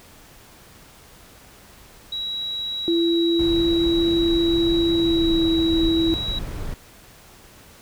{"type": "tone", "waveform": "sine", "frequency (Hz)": 3879, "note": "B7", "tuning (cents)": -32, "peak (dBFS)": -25, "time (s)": [2.12, 6.39], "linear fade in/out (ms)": 5}
{"type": "tone with pitch glide", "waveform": "sine", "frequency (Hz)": [336.6, 328.5], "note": ["E4", "E4"], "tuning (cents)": [36, -6], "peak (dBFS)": -17, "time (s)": [2.88, 6.14], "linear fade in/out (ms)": 0, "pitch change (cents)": -42, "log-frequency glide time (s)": [4.84, 5.48]}
{"type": "noise", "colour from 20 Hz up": "brown", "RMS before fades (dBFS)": -29, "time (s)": [3.39, 6.74], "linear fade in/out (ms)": 2}
{"effects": ["pink hiss -48 dBFS RMS until 7.81 s"]}